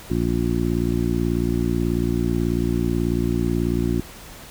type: harmonic tone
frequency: 58.27 Hz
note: A#1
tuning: in tune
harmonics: 1 / 2 / 3 / 4 / 5 / 6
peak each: -26 / -26 / -26 / -26 / -26 / -26 dBFS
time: 0.1-4.01 s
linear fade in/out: 5 ms
effects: pink hiss -41 dBFS RMS until 4.5 s